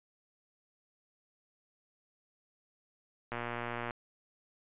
click train, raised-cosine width 0.5 ms, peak -22 dBFS, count 71, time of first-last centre 3.32-3.908 s, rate 119 Hz, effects resampled to 8000 Hz

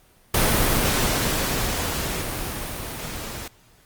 pink noise with level ramp, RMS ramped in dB -18 to -34 dBFS, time 0.34-3.48 s, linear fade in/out 5 ms, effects pink hiss -56 dBFS RMS until 3.85 s + Opus 32 kbps

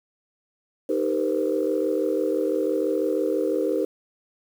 sine chord, C minor seventh, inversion first, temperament equal with one note detuned, 311.1 / 392 / 466.2 / 512.2 Hz, Eb4 / G4 / Bb4 / C5, 0 / 0 / 0 / -37 cents, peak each -26 dBFS, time 0.89-3.85 s, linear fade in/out 5 ms, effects tanh soft clip ceiling -12 dBFS + 8-bit

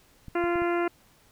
clicks, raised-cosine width 5 ms, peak -29 dBFS, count 4, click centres 0.283 / 0.44 / 0.557 / 0.62 s
harmonic tone, 346 Hz, F4, 16 cents flat, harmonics 1 / 2 / 3 / 4 / 5 / 6 / 7 / 8, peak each -25 / -31 / -35 / -34 / -40 / -39 / -43 / -45 dBFS, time 0.35-0.88 s, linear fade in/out 5 ms
effects pink hiss -60 dBFS RMS until 1.31 s

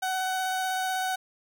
30% pulse tone with vibrato, 750 Hz, F#5, 23 cents sharp, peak -24 dBFS, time 0.02-1.16 s, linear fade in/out 10 ms, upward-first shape square, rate 16 Hz, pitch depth 9 cents each way, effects none

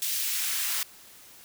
white noise with high-pass filter sweep, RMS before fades -29 dBFS, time 0.02-0.83 s, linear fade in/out 0 ms, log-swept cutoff 3100 to 1200 Hz, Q 0.87, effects white hiss -51 dBFS RMS until 1.44 s

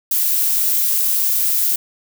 violet noise, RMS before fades -17 dBFS, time 0.11-1.76 s, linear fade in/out 5 ms, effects none

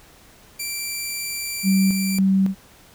10% pulse tone, 2349 Hz, D7, in tune, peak -17 dBFS, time 0.59-2.19 s, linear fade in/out 10 ms
sine tone with tremolo, 192.3 Hz, G3, 33 cents flat, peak -14 dBFS, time 1.63-2.55 s, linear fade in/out 50 ms, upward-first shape square, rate 1.8 Hz, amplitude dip 50%
effects pink hiss -50 dBFS RMS until 2.94 s

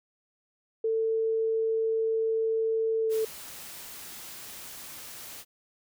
sine tone with pitch glide, 446.6 to 441.7 Hz, A4 to A4, +26 to +7 cents, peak -24 dBFS, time 0.84-3.25 s, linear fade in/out 5 ms, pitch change -19 cents, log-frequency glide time 3-3.13 s
white noise, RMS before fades -43 dBFS, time 3.09-5.45 s, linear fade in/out 50 ms
effects none

